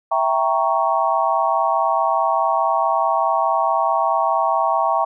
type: chord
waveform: sine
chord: E diminished seventh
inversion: none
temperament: equal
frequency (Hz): 659.3 / 784 / 932.3 / 1108.7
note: E5 / G5 / Bb5 / Db6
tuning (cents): 0 / 0 / 0 / 0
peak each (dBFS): -21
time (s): 0.11-5.05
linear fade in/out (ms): 10
effects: none